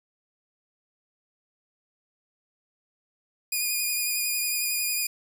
5% pulse tone with vibrato, 2448 Hz, D#7, 29 cents flat, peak -16 dBFS, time 3.52-5.07 s, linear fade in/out 5 ms, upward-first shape triangle, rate 11 Hz, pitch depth 26 cents each way, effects none

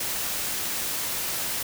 white noise, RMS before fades -29 dBFS, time 0-1.63 s, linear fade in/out 5 ms, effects none

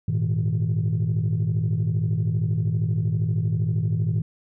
sine chord, Ab suspended second, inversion none, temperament equal with one note detuned, 103.83 / 116.54 / 158.92 Hz, Ab2 / Bb2 / Eb3, 0 / 0 / +37 cents, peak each -23 dBFS, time 0.08-4.22 s, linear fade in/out 5 ms, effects tanh soft clip ceiling -16 dBFS

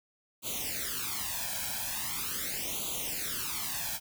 white noise with flanger, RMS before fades -35 dBFS, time 0.42-4 s, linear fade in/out 50 ms, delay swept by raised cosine 0.28 to 1.27 ms, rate 0.41 Hz, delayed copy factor +0.9, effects none

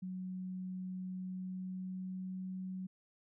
sine tone with pitch glide, 185 to 186.61 Hz, F#3 to F#3, 0 to +15 cents, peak -39 dBFS, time 0.02-2.87 s, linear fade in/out 10 ms, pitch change +15 cents, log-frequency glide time 1.16-2.56 s, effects none

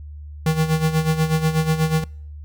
square tone with tremolo, 158.3 Hz, D#3, 30 cents sharp, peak -15 dBFS, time 0.46-2.04 s, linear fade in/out 2 ms, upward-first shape sine, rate 8.2 Hz, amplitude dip 70%, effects noise-tail reverb RT60 0.6 s tail -26 dB re dry + added 74 Hz sine -33 dBFS peak until 2.44 s

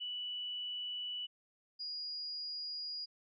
sine tone pair in turn, 2960 / 4873 Hz, F#7 / D#8, 0 / -37 cents, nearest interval major sixth, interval 863 cents, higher second, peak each -38 / -39 dBFS, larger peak first, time 0-1.27 / 1.79-3.06 s, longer neither, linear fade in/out 20 ms, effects none

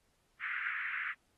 white band-pass noise, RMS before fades -38 dBFS, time 0.39-1.15 s, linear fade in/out 50 ms, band 1400 to 2200 Hz, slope 48 dB/octave, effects pink hiss -75 dBFS RMS until 1.37 s + AAC 32 kbps

